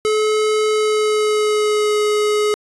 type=tone with pitch glide; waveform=square; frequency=429.6 to 420.8 Hz; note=A4 to G#4; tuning=-41 to +23 cents; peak=-15 dBFS; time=0.05-2.54 s; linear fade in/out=0 ms; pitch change=-36 cents; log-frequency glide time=0.7-1.99 s; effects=resampled to 24000 Hz